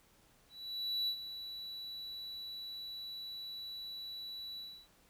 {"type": "tone with ADSR envelope", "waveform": "triangle", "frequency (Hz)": 3940, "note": "B7", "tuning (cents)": -5, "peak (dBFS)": -30, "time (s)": [0.49, 4.88], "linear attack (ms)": 590, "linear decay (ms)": 76, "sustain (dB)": -11, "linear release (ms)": 300, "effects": ["pink hiss -67 dBFS RMS until 5.09 s"]}